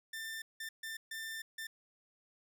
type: tone bursts at uneven times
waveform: sawtooth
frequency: 1788 Hz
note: A6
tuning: 27 cents sharp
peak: -37 dBFS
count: 5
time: 0.13-0.42 / 0.6-0.69 / 0.83-0.97 / 1.11-1.42 / 1.58-1.67 s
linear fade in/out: 5 ms
effects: none